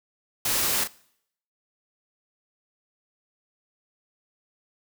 white noise with echo, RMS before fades -25 dBFS, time 0.45-0.84 s, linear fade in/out 5 ms, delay 36 ms, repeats 1, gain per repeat -8 dB, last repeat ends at 0.876 s, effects noise-tail reverb RT60 0.7 s tail -22 dB re dry

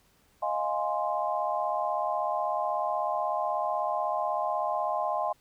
sine chord, F minor seventh, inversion third, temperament equal, 622.3 / 698.5 / 830.6 / 1046.5 Hz, Eb5 / F5 / Ab5 / C6, 0 / 0 / 0 / 0 cents, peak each -32 dBFS, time 0.42-5.33 s, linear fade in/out 10 ms, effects pink hiss -65 dBFS RMS until 5.4 s

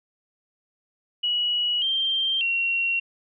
sine tone with pitch steps, 2925 / 3161 / 2740 Hz, F#7 / G7 / F7, -21 / +14 / -34 cents, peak -21 dBFS, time 1.23-3 s, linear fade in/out 10 ms, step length 590 ms, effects none

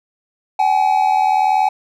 triangle tone pair together, 764 / 844.7 Hz, G5 / G#5, -45 / +29 cents, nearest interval major second, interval 174 cents, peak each -13 dBFS, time 0.59-1.69 s, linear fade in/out 5 ms, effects none

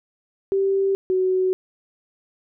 sine tone pair in turn, 390 / 372.7 Hz, G4 / F#4, -9 / +13 cents, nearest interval minor second, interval 78 cents, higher first, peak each -17 dBFS, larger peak neither, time 0.52-0.95 / 1.1-1.53 s, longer neither, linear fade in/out 0 ms, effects none

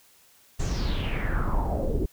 brown noise with low-pass filter sweep, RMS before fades -26 dBFS, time 0.59-2.06 s, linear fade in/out 10 ms, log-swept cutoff 7600 to 350 Hz, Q 4.9, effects white hiss -58 dBFS RMS until 2.12 s

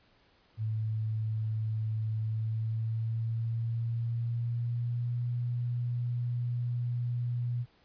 sine tone with pitch glide, 109.7 to 121.02 Hz, A2 to B2, -5 to -35 cents, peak -29 dBFS, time 0.57-7.66 s, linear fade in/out 50 ms, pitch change +170 cents, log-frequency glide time 2.18-5.24 s, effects pink hiss -65 dBFS RMS until 7.84 s + resampled to 11025 Hz

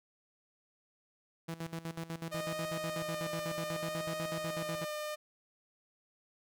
sawtooth tone with tremolo, 164.9 Hz, E3, 1 cent sharp, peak -33 dBFS, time 1.48-4.85 s, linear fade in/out 10 ms, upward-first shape square, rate 8.1 Hz, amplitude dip 80%
sawtooth tone with vibrato, 612 Hz, D#5, 29 cents flat, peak -33 dBFS, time 2.31-5.16 s, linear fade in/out 20 ms, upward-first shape sine, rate 0.66 Hz, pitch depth 22 cents each way
effects none

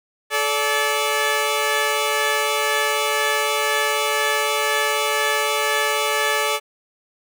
10% pulse tone pair together, 433 / 578 Hz, A4 / D5, -28 / -28 cents, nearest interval perfect fourth, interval 500 cents, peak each -13 dBFS, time 0.3-6.6 s, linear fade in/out 50 ms, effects none

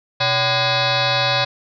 sine tone with frequency modulation, 1651 Hz, G#6, 11 cents flat, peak -15 dBFS, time 0.2-1.45 s, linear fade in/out 10 ms, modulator 444 Hz, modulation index 6.5, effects none

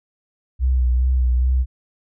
sine tone with vibrato, 62.9 Hz, B1, 32 cents sharp, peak -14 dBFS, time 0.59-1.66 s, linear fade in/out 50 ms, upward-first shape sine, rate 2.4 Hz, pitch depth 41 cents each way, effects none

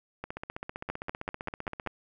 two click trains, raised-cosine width 0.5 ms, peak -17 / -21 dBFS, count 6 / 26, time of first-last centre 0.9-1.873 / 0.24-1.863 s, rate 5.14 / 15.4 Hz, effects none

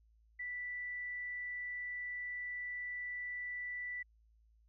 sine tone, 1971 Hz, B6, 4 cents flat, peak -39 dBFS, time 0.39-4.03 s, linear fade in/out 10 ms, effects added 55 Hz sine -65 dBFS peak until 4.68 s

